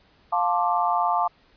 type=chord; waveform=sine; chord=D minor seventh; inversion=first; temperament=just; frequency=704.8 / 881 / 1057.2 / 1174.7 Hz; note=F5 / A5 / C6 / D6; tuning=+16 / +2 / +18 / 0 cents; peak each=-24 / -24 / -28 / -26 dBFS; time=0.32-1.28 s; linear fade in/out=10 ms; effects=pink hiss -59 dBFS RMS until 1.56 s + resampled to 11025 Hz